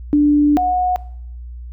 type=tone pair in turn; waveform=sine; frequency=293.7 / 729 Hz; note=D4 / F#5; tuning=0 / -26 cents; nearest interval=octave + major third; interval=1574 cents; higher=second; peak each=-9 / -14 dBFS; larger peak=first; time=0.13-0.57 / 0.57-0.96 s; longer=first; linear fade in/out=0 ms; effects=noise-tail reverb RT60 0.7 s tail -20 dB re dry + added 60 Hz sine -29 dBFS peak until 1.72 s